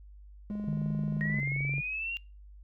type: tone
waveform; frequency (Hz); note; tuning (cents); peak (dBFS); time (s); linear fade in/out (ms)
triangle; 207.7; G#3; 0; -31; 0.5-1.4; 0
type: click train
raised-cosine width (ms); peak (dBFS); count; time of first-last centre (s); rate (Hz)
2; -33; 30; 0.51-1.782; 22.8
type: tone with pitch glide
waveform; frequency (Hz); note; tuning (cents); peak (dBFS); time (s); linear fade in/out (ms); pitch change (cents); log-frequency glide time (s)
sine; 153.2 to 139.68; D#3 to C#3; -27 to +14; -30; 0.67-1.81; 10; -159; 1.32-1.38
type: linear sweep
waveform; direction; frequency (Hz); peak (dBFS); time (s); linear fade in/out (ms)
sine; up; 1864.7 to 2794; -32; 1.21-2.17; 0
effects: noise-tail reverb RT60 0.3 s tail -24 dB re dry + added 50 Hz sine -48 dBFS peak until 2.63 s